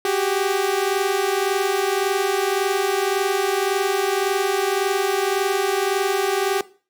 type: tone pair together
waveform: sawtooth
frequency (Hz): 378.3 / 400.1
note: F#4 / G4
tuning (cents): +38 / +35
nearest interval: minor second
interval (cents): 97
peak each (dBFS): -18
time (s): 0.05-6.61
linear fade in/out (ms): 2
effects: noise-tail reverb RT60 0.4 s tail -19 dB re dry